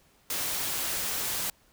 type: noise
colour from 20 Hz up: white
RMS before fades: -31 dBFS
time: 0.3-1.5 s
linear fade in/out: 2 ms
effects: pink hiss -63 dBFS RMS until 1.72 s